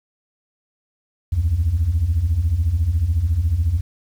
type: beating tone pair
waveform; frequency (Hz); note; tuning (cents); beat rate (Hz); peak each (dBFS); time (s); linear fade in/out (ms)
sine; 72.6 / 86.6; D2 / F2; -19 / -14; 14; -20 / -16; 1.32-3.81; 10
effects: tanh soft clip ceiling -11 dBFS + 8-bit